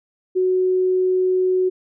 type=tone; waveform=sine; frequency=370 Hz; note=F#4; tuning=in tune; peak=-15 dBFS; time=0.35-1.7 s; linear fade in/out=20 ms; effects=none